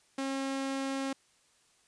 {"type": "tone", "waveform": "sawtooth", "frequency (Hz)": 270.5, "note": "C#4", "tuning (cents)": -42, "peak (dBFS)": -28, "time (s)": [0.18, 1.13], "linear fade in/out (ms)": 5, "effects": ["white hiss -67 dBFS RMS until 1.87 s", "resampled to 22050 Hz"]}